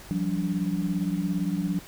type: tone cluster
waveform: sine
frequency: 173.4 / 190.9 / 288.9 Hz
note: F3 / G3 / D4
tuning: -12 / -46 / -28 cents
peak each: -28 / -28 / -31 dBFS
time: 0.11-1.79 s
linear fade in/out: 0 ms
effects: pink hiss -46 dBFS RMS until 1.87 s